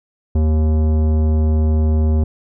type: tone with tanh clipping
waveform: sine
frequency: 77.78 Hz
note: D#2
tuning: in tune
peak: -14 dBFS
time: 0.35-2.24 s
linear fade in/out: 5 ms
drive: 15 dB
effects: none